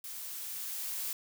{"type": "noise with level ramp", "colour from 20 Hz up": "blue", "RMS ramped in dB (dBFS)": [-43, -36], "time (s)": [0.04, 1.13], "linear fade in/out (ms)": 2, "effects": []}